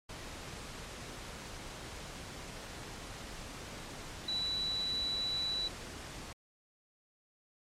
sine tone in noise, 3951 Hz, B7, in tune, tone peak -32 dBFS, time 4.28-5.68 s, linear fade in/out 5 ms, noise pink, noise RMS -45 dBFS, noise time 0.09-6.33 s, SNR +10 dB, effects low-pass 8000 Hz 12 dB/octave + MP3 64 kbps

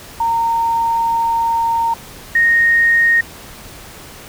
sine tone pair in turn, 920 / 1858.2 Hz, A#5 / A#6, -23 / -6 cents, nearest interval octave, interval 1217 cents, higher second, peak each -13 / -9 dBFS, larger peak second, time 0.2-1.94 / 2.35-3.21 s, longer first, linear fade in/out 5 ms, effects pink hiss -36 dBFS RMS until 4.28 s

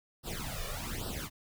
pink noise with flanger, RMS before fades -38 dBFS, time 0.23-1.3 s, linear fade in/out 50 ms, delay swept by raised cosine 0.22 to 1.72 ms, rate 1.2 Hz, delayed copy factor +0.9, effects none

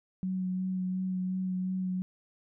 sine tone with vibrato, 185.5 Hz, F#3, 5 cents sharp, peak -29 dBFS, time 0.23-2.02 s, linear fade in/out 0 ms, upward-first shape sine, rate 2.8 Hz, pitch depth 15 cents each way, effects none

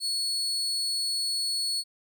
35% pulse tone, 4385 Hz, C#8, 20 cents flat, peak -25 dBFS, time 0-1.84 s, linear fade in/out 50 ms, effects none

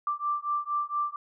sine beating tone pair, 1174.7 / 1179 Hz, D6 / D6, 0 / +6 cents, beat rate 4.3 Hz, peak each -30 dBFS, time 0.07-1.16 s, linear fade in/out 2 ms, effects none

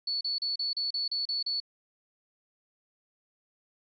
sine tone bursts, 4435 Hz, C#8, in tune, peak -28 dBFS, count 9, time 0.07-1.602 s, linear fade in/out 5 ms, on 140 ms, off 34 ms, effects none

